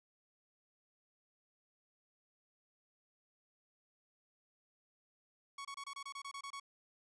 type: tone bursts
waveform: sawtooth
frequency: 1113 Hz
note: C#6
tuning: 7 cents sharp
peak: -40 dBFS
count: 11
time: 5.58-6.599 s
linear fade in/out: 5 ms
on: 69 ms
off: 26 ms
effects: resampled to 22050 Hz + 13-bit